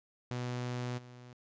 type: tone with level steps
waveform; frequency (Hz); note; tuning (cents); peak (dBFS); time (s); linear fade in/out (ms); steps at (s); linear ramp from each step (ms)
sawtooth; 123.4; B2; -1; -31 / -46; 0.31-1.33; 0; 0.97; 20
effects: resampled to 16000 Hz